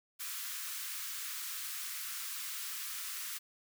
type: high-pass noise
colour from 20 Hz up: white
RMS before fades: -41 dBFS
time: 0.19-3.39 s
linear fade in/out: 20 ms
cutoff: 1100 Hz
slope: 48 dB/octave
effects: none